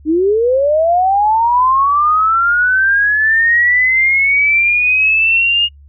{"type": "linear sweep", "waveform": "sine", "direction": "up", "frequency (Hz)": [296.9, 2856], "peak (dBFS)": -9, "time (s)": [0.05, 5.69], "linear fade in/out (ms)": 50, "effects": ["noise-tail reverb RT60 0.1 s tail -21 dB re dry", "added 71 Hz sine -38 dBFS peak until 5.88 s"]}